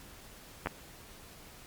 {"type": "clicks", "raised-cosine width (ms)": 0.5, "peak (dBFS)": -17, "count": 2, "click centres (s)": [0.66, 0.671], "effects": ["pink hiss -52 dBFS RMS until 1.66 s", "MP3 96 kbps"]}